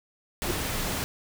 pink noise, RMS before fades -30 dBFS, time 0.42-1.04 s, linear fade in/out 0 ms
triangle tone with exponential growth, 349.2 Hz, F4, in tune, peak -19 dBFS, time 0.43-0.51 s, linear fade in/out 2 ms, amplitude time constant 16 ms
effects none

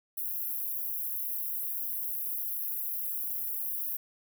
white high-pass noise, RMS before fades -34 dBFS, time 0.17-3.97 s, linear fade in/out 5 ms, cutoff 11000 Hz, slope 96 dB/octave, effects none

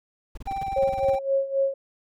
brown noise bursts, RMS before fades -35 dBFS, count 16, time 0.35-1.155 s, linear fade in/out 5 ms, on 25 ms, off 27 ms
triangle tone with vibrato, 782 Hz, G5, 4 cents flat, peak -25 dBFS, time 0.47-1.19 s, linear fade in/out 5 ms, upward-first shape square, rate 13 Hz, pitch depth 15 cents each way
sine tone with tremolo, 545 Hz, C#5, 29 cents flat, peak -18 dBFS, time 0.76-1.74 s, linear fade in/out 5 ms, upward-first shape sine, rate 3.8 Hz, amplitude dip 80%
effects none

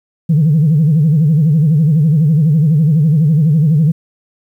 sine tone with vibrato, 154.3 Hz, D#3, 14 cents flat, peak -6 dBFS, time 0.29-3.92 s, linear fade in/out 10 ms, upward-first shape sine, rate 12 Hz, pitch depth 150 cents each way, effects tanh soft clip ceiling -4 dBFS + 8-bit

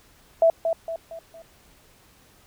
sine tone with echo, 659.3 Hz, E5, in tune, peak -13 dBFS, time 0.42-0.5 s, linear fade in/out 2 ms, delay 230 ms, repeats 4, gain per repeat -7 dB, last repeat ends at 1.42 s, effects pink hiss -56 dBFS RMS until 2.46 s

